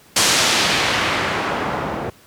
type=noise with low-pass filter sweep; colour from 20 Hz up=white; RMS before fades=-19 dBFS; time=0.16-2.1 s; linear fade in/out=5 ms; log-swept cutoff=7600 to 700 Hz; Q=0.82; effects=pink hiss -49 dBFS RMS until 2.26 s + high-pass 80 Hz 12 dB/octave